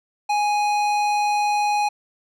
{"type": "tone with tanh clipping", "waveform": "sine", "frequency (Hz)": 830.6, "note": "G#5", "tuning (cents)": 0, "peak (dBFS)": -20, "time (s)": [0.29, 1.89], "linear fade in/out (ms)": 10, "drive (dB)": 16, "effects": []}